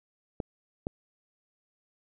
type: clicks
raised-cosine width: 2 ms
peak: -18 dBFS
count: 2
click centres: 0.402 / 0.869 s
effects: none